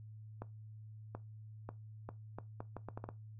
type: accelerating click train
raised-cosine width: 1 ms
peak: -29 dBFS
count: 11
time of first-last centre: 0.42-3.089 s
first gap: 730 ms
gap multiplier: 0.74
effects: noise-tail reverb RT60 0.2 s tail -17 dB re dry + added 108 Hz sine -49 dBFS peak until 3.39 s